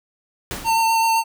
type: noise with exponential decay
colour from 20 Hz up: pink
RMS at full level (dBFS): -27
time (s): 0.51-1.07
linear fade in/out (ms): 0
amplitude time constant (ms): 120
type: tone with vibrato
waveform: square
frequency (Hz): 904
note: A5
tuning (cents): +47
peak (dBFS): -16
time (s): 0.64-1.24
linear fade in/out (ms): 50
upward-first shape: square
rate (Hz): 7.8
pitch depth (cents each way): 10
effects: none